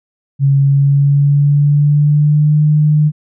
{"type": "tone with pitch glide", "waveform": "sine", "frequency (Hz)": [138.59, 151.13], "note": ["C#3", "D3"], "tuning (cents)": [0, 50], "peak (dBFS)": -7, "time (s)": [0.39, 3.12], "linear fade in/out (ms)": 50, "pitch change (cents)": 150, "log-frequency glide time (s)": [0.59, 2.62], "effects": []}